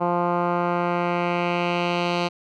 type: tone with low-pass filter sweep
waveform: 10% pulse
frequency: 174.61 Hz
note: F3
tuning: in tune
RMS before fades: -23 dBFS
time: 0-2.29 s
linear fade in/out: 20 ms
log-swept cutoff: 1000 to 3900 Hz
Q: 1.8
effects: none